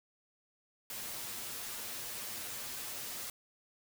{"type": "noise with comb filter", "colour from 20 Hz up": "white", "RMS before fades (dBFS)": -42, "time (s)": [0.9, 3.3], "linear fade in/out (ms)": 2, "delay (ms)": 8.4, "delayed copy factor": 0.7, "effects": []}